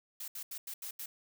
blue noise bursts at uneven times, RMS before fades -42 dBFS, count 6, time 0.2-0.28 / 0.35-0.43 / 0.51-0.58 / 0.67-0.74 / 0.82-0.91 / 0.99-1.06 s, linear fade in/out 5 ms, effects none

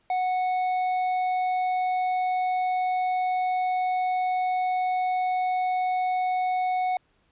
sine tone with tanh clipping, 737 Hz, F#5, 7 cents flat, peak -24 dBFS, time 0.1-6.97 s, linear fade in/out 2 ms, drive 7 dB, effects pink hiss -67 dBFS RMS until 7.31 s + resampled to 8000 Hz

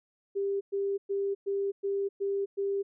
sine tone bursts, 396.7 Hz, G4, 21 cents sharp, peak -27 dBFS, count 7, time 0.35-2.83 s, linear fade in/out 20 ms, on 260 ms, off 110 ms, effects none

